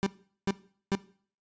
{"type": "tone bursts", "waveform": "30% pulse", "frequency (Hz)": 196, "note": "G3", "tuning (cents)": 0, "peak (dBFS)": -22, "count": 3, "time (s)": [0.03, 0.952], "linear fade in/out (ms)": 0, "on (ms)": 34, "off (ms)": 410, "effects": ["noise-tail reverb RT60 0.5 s tail -19 dB re dry", "resampled to 16000 Hz"]}